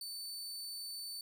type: tone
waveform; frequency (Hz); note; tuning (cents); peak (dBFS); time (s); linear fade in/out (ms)
sawtooth; 4523; C#8; +34; -39; 0.01-1.21; 2
effects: none